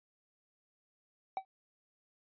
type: tone with exponential decay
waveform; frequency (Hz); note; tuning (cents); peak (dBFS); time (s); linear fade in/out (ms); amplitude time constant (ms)
triangle; 766; G5; -40; -27; 1.37-1.45; 1; 16
effects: resampled to 11025 Hz